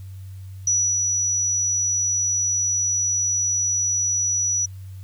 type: tone with ADSR envelope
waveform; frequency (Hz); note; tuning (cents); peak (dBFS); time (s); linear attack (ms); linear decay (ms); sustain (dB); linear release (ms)
sine; 5880; F#8; -12; -16; 0.67-4.66; 3; 290; -3; 9
effects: added 95 Hz sine -34 dBFS peak until 5.03 s + white hiss -57 dBFS RMS until 5.03 s